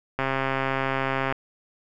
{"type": "click train", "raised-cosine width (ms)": 0.5, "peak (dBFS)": -10, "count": 153, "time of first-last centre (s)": [0.19, 1.324], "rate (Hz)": 134, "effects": []}